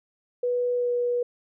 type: tone with pitch glide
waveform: sine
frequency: 490.3 to 485.5 Hz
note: B4 to B4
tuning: -13 to -30 cents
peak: -22 dBFS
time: 0.43-1.23 s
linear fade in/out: 5 ms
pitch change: -17 cents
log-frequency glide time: 0.75-0.91 s
effects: none